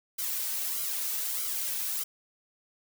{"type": "noise with flanger", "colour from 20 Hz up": "blue", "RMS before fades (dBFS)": -32, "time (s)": [0.18, 2.04], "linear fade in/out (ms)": 10, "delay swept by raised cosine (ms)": [1.1, 2.9], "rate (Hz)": 1.6, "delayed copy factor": -0.85, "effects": []}